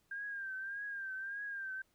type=tone with vibrato; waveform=sine; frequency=1595 Hz; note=G6; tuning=30 cents sharp; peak=-39 dBFS; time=0.11-1.82 s; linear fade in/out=5 ms; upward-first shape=triangle; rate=1.7 Hz; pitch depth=77 cents each way; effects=pink hiss -75 dBFS RMS until 1.94 s